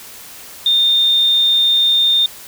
sine tone, 3633 Hz, A#7, 45 cents flat, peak -10 dBFS, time 0.66-2.26 s, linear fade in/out 2 ms, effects white hiss -36 dBFS RMS until 2.47 s

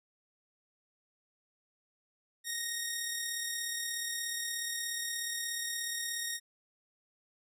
10% pulse tone with amplitude modulation, 1864.7 Hz, A#6, in tune, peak -24 dBFS, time 2.44-6.4 s, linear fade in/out 50 ms, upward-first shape sine, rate 36.8 Hz, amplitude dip 30%, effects none

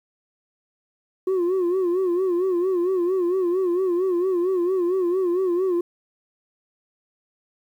sine tone with vibrato, 362.6 Hz, F#4, 35 cents flat, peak -16 dBFS, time 1.27-5.81 s, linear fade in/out 5 ms, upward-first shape sine, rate 4.4 Hz, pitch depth 96 cents each way, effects tanh soft clip ceiling -18 dBFS + 9-bit

